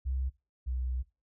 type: tone pair in turn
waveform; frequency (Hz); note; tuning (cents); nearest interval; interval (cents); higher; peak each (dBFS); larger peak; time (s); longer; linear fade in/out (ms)
sine; 65.3 / 62.98; C2 / B1; -3 / +35; minor second; 62; first; -29 / -30; first; 0.05-0.3 / 0.66-1.03; second; 20
effects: noise-tail reverb RT60 0.3 s tail -21 dB re dry